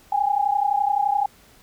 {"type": "tone pair together", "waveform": "sine", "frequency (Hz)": [798.9, 830.6], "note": ["G5", "G#5"], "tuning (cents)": [33, 0], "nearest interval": "minor second", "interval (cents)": 67, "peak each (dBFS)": [-21, -21], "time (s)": [0.12, 1.26], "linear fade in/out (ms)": 5, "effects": ["pink hiss -53 dBFS RMS until 1.62 s"]}